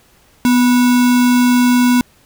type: tone with sample-and-hold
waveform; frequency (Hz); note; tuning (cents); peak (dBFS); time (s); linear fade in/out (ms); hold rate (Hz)
sine; 246.9; B3; 0; -8; 0.45-2.01; 0; 1225
effects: pink hiss -51 dBFS RMS until 2.25 s